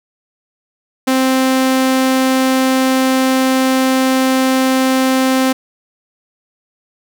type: tone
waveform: sawtooth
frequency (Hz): 261.6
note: C4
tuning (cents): 0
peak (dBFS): -7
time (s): 1.07-5.53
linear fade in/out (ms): 10
effects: none